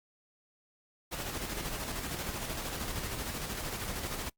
pink noise with tremolo, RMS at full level -36 dBFS, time 1.11-4.3 s, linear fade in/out 20 ms, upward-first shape square, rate 13 Hz, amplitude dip 35%, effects noise-tail reverb RT60 0.1 s tail -25 dB re dry + Opus 48 kbps

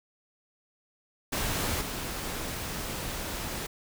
pink noise with level steps, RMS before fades -30 / -35 dBFS, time 1.32-3.67 s, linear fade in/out 10 ms, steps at 1.81 s, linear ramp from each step 2 ms, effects none

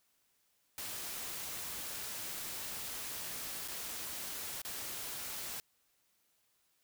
white noise with dropouts, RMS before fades -42 dBFS, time 0.78-5.6 s, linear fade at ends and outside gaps 1 ms, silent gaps 3.678-3.683 / 4.618-4.649 s, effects white hiss -75 dBFS RMS until 6.83 s

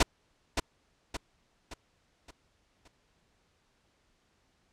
pink noise with echo, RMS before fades -21 dBFS, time 0-0.03 s, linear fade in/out 5 ms, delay 570 ms, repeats 5, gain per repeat -7 dB, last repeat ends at 2.88 s, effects pink hiss -71 dBFS RMS until 4.72 s + low-pass 7000 Hz 12 dB/octave

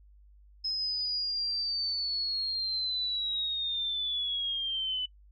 sine linear sweep, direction down, 5140 to 2987 Hz, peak -29 dBFS, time 0.64-5.06 s, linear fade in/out 10 ms, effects noise-tail reverb RT60 0.1 s tail -22 dB re dry + added 50 Hz sine -54 dBFS peak until 5.31 s

